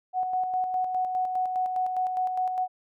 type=tone with tremolo; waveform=sine; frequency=740 Hz; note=F#5; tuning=in tune; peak=-23 dBFS; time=0.13-2.68 s; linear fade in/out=50 ms; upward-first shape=square; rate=4.9 Hz; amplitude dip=40%; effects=none